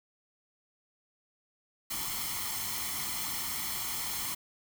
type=noise with comb filter; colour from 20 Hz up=white; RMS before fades=-35 dBFS; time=1.9-4.35 s; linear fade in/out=10 ms; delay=0.94 ms; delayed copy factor=+0.65; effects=none